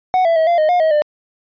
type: tone with pitch steps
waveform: triangle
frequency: 741 / 666 / 641 / 689 / 619 / 713 / 635 / 598 Hz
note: F#5 / E5 / E5 / F5 / D#5 / F5 / D#5 / D5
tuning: +2 / +18 / -49 / -24 / -9 / +36 / +35 / +31 cents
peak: -9 dBFS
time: 0.14-1.02 s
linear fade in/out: 0 ms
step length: 110 ms
effects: resampled to 11025 Hz